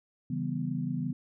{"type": "chord", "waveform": "sine", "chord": "C# half-diminished seventh", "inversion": "none", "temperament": "equal", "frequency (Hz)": [138.59, 164.81, 196, 246.9], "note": ["C#3", "E3", "G3", "B3"], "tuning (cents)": [0, 0, 0, 0], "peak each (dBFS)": [-35, -34, -38, -34], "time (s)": [0.3, 1.13], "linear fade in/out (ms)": 5, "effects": []}